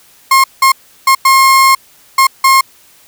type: tone bursts at uneven times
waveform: 35% pulse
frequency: 1071 Hz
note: C6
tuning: 40 cents sharp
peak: -3 dBFS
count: 6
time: 0.31-0.44 / 0.62-0.72 / 1.07-1.15 / 1.25-1.75 / 2.18-2.27 / 2.44-2.61 s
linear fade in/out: 5 ms
effects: white hiss -45 dBFS RMS until 3.07 s

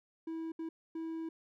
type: tone bursts at uneven times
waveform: triangle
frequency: 325.3 Hz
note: E4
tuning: 23 cents flat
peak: -35 dBFS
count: 3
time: 0.27-0.52 / 0.59-0.69 / 0.95-1.29 s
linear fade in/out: 5 ms
effects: none

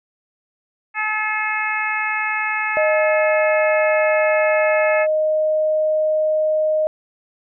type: harmonic tone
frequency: 430 Hz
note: A4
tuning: 40 cents flat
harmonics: 2 / 3 / 4 / 5 / 6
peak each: -26 / -27 / -24 / -24 / -27 dBFS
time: 0.94-5.07 s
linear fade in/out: 50 ms
type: tone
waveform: sine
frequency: 620 Hz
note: D#5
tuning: 6 cents flat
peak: -15 dBFS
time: 2.77-6.87 s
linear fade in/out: 0 ms
effects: none

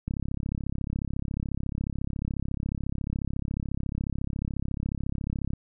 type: click train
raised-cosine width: 5 ms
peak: -18 dBFS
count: 187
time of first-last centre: 0.08-5.535 s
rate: 34.1 Hz
effects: none

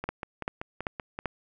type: two click trains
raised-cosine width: 0.5 ms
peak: -19 / -14 dBFS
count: 7 / 4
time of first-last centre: 0.04-1.189 / 0.09-1.257 s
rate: 5.22 / 2.57 Hz
effects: none

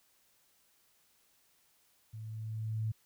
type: tone with level ramp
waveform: sine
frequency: 110 Hz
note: A2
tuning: in tune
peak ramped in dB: -42 to -30 dBFS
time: 2.13-2.92 s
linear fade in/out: 10 ms
effects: white hiss -70 dBFS RMS until 3.05 s

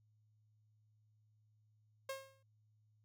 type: tone with exponential decay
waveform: sawtooth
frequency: 538 Hz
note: C5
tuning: 48 cents sharp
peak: -35 dBFS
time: 2.09-2.43 s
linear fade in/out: 5 ms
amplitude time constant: 73 ms
effects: added 107 Hz sine -70 dBFS peak until 3.04 s

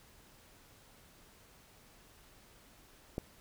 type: click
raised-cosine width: 2 ms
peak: -22 dBFS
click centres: 3.181 s
effects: pink hiss -61 dBFS RMS until 3.4 s

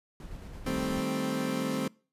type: noise with tremolo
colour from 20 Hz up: brown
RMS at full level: -41 dBFS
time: 0.2-1.01 s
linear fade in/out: 2 ms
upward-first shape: square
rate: 9 Hz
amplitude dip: 25%
type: chord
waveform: 30% pulse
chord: A half-diminished seventh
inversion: second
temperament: equal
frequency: 155.56 / 196 / 220 / 261.6 Hz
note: Eb3 / G3 / A3 / C4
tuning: 0 / 0 / 0 / 0 cents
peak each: -35 / -34 / -33 / -29 dBFS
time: 0.66-1.88 s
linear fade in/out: 5 ms
effects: noise-tail reverb RT60 0.4 s tail -25 dB re dry + resampled to 32000 Hz

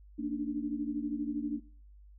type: tone cluster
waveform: sine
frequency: 228.6 / 288.7 / 301.2 Hz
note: A#3 / D4 / D4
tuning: -34 / -30 / +44 cents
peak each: -37 / -34 / -37 dBFS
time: 0.18-1.6 s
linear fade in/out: 20 ms
effects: noise-tail reverb RT60 0.5 s tail -21 dB re dry + added 50 Hz sine -52 dBFS peak until 2.18 s

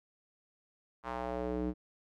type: tone with band-pass filter sweep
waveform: square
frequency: 61.74 Hz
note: B1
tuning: in tune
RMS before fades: -36 dBFS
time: 1.03-1.74 s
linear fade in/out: 50 ms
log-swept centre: 1100 to 280 Hz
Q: 1.9
effects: none

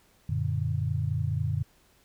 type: chord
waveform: sine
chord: Gb augmented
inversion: none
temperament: equal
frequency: 92.5 / 116.54 / 146.83 Hz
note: Gb2 / Bb2 / D3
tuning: 0 / 0 / 0 cents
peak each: -30 dBFS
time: 0.29-1.63 s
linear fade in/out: 5 ms
effects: pink hiss -63 dBFS RMS until 2.04 s

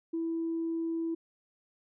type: tone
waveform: sine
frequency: 329.6 Hz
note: E4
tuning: in tune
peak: -29 dBFS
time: 0.13-1.15 s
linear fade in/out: 10 ms
effects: tanh soft clip ceiling -25 dBFS

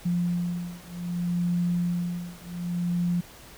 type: beating tone pair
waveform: sine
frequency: 174.61 / 175.25 Hz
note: F3 / F3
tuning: 0 / +6 cents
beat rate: 0.64 Hz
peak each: -28 dBFS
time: 0.05-3.21 s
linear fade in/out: 10 ms
effects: pink hiss -48 dBFS RMS until 3.57 s

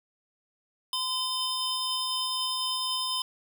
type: tone cluster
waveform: square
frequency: 1022 / 3070 / 3600 / 5100 Hz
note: C6 / G7 / A7 / D#8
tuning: -41 / -37 / +39 / +42 cents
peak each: -35 / -34 / -34 / -34 dBFS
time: 0.93-3.22 s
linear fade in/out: 2 ms
effects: none

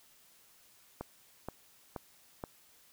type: click train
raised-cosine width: 1 ms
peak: -24 dBFS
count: 4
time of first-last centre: 1.01-2.439 s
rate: 2.1 Hz
effects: white hiss -63 dBFS RMS until 2.92 s

